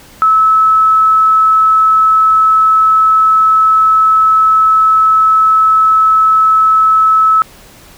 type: tone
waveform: sine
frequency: 1300 Hz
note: E6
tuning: 24 cents flat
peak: -5 dBFS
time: 0.22-7.42 s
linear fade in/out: 0 ms
effects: pink hiss -39 dBFS RMS until 7.97 s